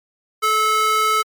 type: tone with high-pass filter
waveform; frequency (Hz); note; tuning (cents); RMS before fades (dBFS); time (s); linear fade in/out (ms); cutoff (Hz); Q
square; 433.3; A4; -27; -17; 0.42-1.23; 20; 1000; 8.7
effects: MP3 96 kbps